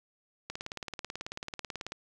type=click train; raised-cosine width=0.2 ms; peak=-20 dBFS; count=27; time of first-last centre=0.5-1.921 s; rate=18.3 Hz; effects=none